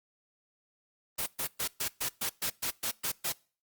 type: noise bursts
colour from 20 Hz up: white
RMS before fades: -32 dBFS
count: 11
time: 1.18-3.326 s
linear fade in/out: 10 ms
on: 86 ms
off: 120 ms
effects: noise-tail reverb RT60 0.4 s tail -24 dB re dry + Opus 32 kbps